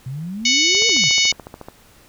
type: exponential two-way sweep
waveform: sine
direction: up then down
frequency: 123.4 to 477.6 to 123.4 Hz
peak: -25 dBFS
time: 0.06-1.09 s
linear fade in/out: 5 ms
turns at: 0.88 s
type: harmonic tone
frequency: 740 Hz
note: F#5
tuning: in tune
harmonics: 3 / 4 / 5 / 6 / 7 / 8 / 9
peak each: -19 / -20 / -21 / -22 / -22 / -23 / -24 dBFS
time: 0.45-1.32 s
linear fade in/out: 5 ms
type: click train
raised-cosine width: 1 ms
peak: -19 dBFS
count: 14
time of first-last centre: 0.75-1.685 s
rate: 13.9 Hz
effects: pink hiss -50 dBFS RMS until 2.08 s